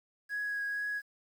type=tone with vibrato; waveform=triangle; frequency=1661.2 Hz; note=G#6; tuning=in tune; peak=-29 dBFS; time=0.29-1.02 s; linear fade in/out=50 ms; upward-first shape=triangle; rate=2.1 Hz; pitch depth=13 cents each way; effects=tanh soft clip ceiling -29 dBFS + 10-bit